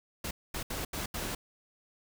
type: noise bursts at uneven times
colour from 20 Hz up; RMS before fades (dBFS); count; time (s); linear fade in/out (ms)
pink; -36; 5; 0.24-0.31 / 0.54-0.63 / 0.7-0.85 / 0.93-1.06 / 1.14-1.35; 5
effects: none